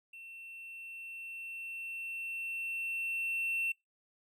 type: tone with level ramp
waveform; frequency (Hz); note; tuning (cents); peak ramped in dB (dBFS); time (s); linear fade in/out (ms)
triangle; 2700; E7; +41; -46 to -29; 0.13-3.72; 5
effects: noise-tail reverb RT60 0.2 s tail -25 dB re dry